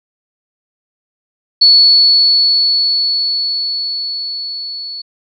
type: tone with level ramp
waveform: sine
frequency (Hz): 4417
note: C#8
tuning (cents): -7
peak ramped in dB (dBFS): -3 to -23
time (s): 1.61-5.02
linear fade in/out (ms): 10
effects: none